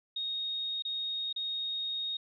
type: tone with dropouts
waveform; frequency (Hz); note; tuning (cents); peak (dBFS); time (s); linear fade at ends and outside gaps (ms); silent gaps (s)
sine; 3729; A#7; 0; -32; 0.16-2.17; 5; 0.823-0.85 / 1.328-1.361
effects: none